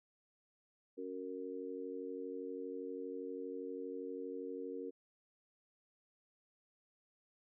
harmonic tone, 92.5 Hz, F#2, in tune, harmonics 3 / 4 / 5, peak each -46 / -47 / -44 dBFS, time 0.97-4.91 s, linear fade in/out 20 ms, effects none

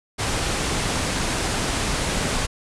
pink low-pass noise, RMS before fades -24 dBFS, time 0.18-2.47 s, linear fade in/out 20 ms, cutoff 10000 Hz, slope 48 dB/octave, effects none

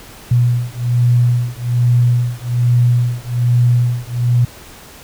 sine beating tone pair, 120.8 / 122 Hz, B2 / B2, -38 / -21 cents, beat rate 1.2 Hz, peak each -14 dBFS, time 0.31-4.45 s, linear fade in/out 5 ms, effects pink hiss -38 dBFS RMS until 5.03 s

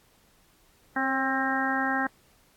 harmonic tone with a mistuned harmonic, 265.7 Hz, C4, 27 cents sharp, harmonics 1 / 2 / 3 / 4 / 5 / 6 / 7, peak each -30 / -38 / -30 / -35 / -34 / -30 / -32 dBFS, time 0.96-2.07 s, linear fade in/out 5 ms, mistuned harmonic 2, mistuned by +30 cents, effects pink hiss -62 dBFS RMS until 2.56 s + AAC 64 kbps

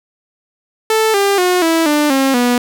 sawtooth tone with pitch steps, 440 / 398.8 / 361.5 / 327.7 / 297.1 / 269.3 / 244.1 Hz, A4 / G4 / F#4 / E4 / D4 / C#4 / B3, 0 / +30 / -40 / -10 / +20 / -50 / -20 cents, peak -7 dBFS, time 0.9-2.58 s, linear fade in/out 2 ms, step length 240 ms, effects none

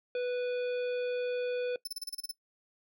harmonic tone, 493.9 Hz, B4, in tune, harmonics 1 / 3 / 5 / 7 / 9, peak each -30 / -45 / -44 / -51 / -56 dBFS, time 0.15-1.76 s, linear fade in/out 2 ms
sawtooth tone bursts, 5274 Hz, E8, in tune, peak -32 dBFS, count 9, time 1.85-2.314 s, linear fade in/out 5 ms, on 24 ms, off 31 ms
effects noise-tail reverb RT60 0.1 s tail -20 dB re dry

